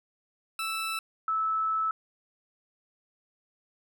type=tone pair in turn; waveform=20% pulse / sine; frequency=1318.5 / 1307.1 Hz; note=E6 / E6; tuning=0 / -15 cents; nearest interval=unison; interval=15 cents; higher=first; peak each=-25 dBFS; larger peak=neither; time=0.59-0.99 / 1.28-1.91 s; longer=second; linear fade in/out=2 ms; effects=none